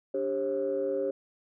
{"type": "tone cluster", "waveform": "sine", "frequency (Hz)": [291.2, 396.5, 539], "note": ["D4", "G4", "C#5"], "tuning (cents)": [-15, 20, -49], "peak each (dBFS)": [-36, -30, -29], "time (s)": [0.14, 1.11], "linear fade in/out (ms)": 5, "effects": ["tanh soft clip ceiling -20 dBFS"]}